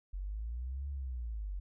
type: linear two-way sweep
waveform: sine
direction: up then down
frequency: 44.71 to 71.2 to 45.14 Hz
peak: -36 dBFS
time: 0.13-1.6 s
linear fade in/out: 10 ms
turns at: 0.89 s
effects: none